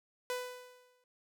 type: tone with exponential decay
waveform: sawtooth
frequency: 498.2 Hz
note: B4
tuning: 15 cents sharp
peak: -29 dBFS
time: 0.3-1.04 s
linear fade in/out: 1 ms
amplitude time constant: 160 ms
effects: none